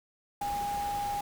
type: tone in noise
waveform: sine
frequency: 815 Hz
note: G#5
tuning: 33 cents flat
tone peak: -30 dBFS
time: 0.41-1.21 s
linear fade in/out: 5 ms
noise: pink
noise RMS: -42 dBFS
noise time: 0.41-1.21 s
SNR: +9 dB
effects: none